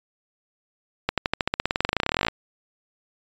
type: accelerating click train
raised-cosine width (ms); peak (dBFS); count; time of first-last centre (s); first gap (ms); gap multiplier
0.3; -5; 29; 1.09-2.284; 87; 0.94
effects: resampled to 16000 Hz